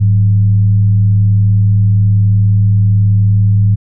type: tone with frequency modulation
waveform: sine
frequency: 103.1 Hz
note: G#2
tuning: 12 cents flat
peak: -6 dBFS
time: 0-3.76 s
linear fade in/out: 20 ms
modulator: 78.9 Hz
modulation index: 0.33
effects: none